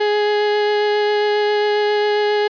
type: tone with vibrato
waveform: 35% pulse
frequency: 417.4 Hz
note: G#4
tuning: 9 cents sharp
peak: -13 dBFS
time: 0-2.48 s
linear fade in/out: 10 ms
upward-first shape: sine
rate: 7.4 Hz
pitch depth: 8 cents each way
effects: resampled to 11025 Hz